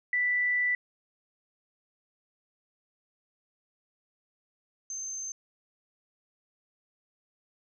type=tone pair in turn; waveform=sine; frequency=1975.5 / 6272 Hz; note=B6 / G8; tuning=0 / 0 cents; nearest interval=octave + minor sixth; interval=2000 cents; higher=second; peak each=-24 / -34 dBFS; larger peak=first; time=0.13-0.75 / 4.9-5.32 s; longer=first; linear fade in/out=2 ms; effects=none